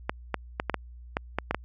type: clicks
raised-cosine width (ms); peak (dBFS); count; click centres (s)
0.5; -11; 9; 0.095 / 0.343 / 0.599 / 0.697 / 0.743 / 1.169 / 1.386 / 1.51 / 1.546
effects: added 60 Hz sine -43 dBFS peak until 1.64 s